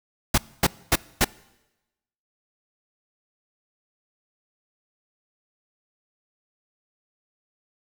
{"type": "noise bursts", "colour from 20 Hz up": "pink", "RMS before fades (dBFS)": -18, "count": 4, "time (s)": [0.34, 1.246], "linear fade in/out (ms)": 5, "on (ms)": 39, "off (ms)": 250, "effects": ["noise-tail reverb RT60 1.0 s tail -23 dB re dry"]}